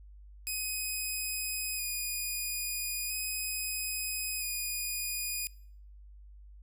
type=tone with vibrato; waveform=5% pulse; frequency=2489 Hz; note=D#7; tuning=in tune; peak=-24 dBFS; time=0.47-5.47 s; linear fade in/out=0 ms; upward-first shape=square; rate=0.38 Hz; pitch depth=18 cents each way; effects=noise-tail reverb RT60 0.6 s tail -23 dB re dry + added 50 Hz sine -49 dBFS peak until 6.62 s